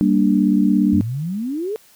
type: chord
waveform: sine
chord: G minor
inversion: none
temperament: equal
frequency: 196 / 233.1 / 293.7 Hz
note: G3 / Bb3 / D4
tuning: 0 / 0 / 0 cents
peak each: -16 / -18 / -17 dBFS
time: 0.01-1.01 s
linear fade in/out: 0 ms
type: exponential sweep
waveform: sine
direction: up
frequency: 87.31 to 448.7 Hz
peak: -21 dBFS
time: 0.93-1.76 s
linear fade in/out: 0 ms
effects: white hiss -51 dBFS RMS until 1.95 s